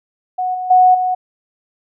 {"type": "tone with level steps", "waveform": "sine", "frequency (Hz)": 736, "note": "F#5", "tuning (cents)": -9, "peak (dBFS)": [-16, -20, -6, -14], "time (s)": [0.38, 1.15], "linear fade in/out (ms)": 10, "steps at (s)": [0.54, 0.7, 0.94], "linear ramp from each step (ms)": 10, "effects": []}